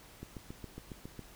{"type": "click train", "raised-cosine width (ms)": 3, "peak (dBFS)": -30, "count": 8, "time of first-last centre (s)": [0.23, 1.193], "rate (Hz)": 7.27, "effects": ["added 50 Hz sine -62 dBFS peak until 1.35 s", "pink hiss -56 dBFS RMS until 1.35 s"]}